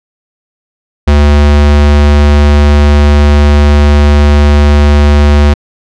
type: tone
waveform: square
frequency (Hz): 73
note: D2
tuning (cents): -10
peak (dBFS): -3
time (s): 1.07-5.54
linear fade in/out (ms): 10
effects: low-pass 5000 Hz 12 dB/octave